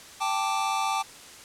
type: chord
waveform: square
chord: G suspended second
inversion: none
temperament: equal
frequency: 784 / 880 / 1174.7 Hz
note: G5 / A5 / D6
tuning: 0 / 0 / 0 cents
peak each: -30 dBFS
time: 0.2-1.03 s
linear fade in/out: 20 ms
effects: white hiss -46 dBFS RMS until 1.44 s + low-pass 9000 Hz 12 dB/octave